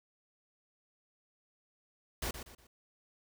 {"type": "noise with echo", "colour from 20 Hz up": "pink", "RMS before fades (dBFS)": -36, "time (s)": [2.22, 2.31], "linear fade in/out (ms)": 5, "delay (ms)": 120, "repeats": 3, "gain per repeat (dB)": -9, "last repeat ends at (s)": 2.67, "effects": []}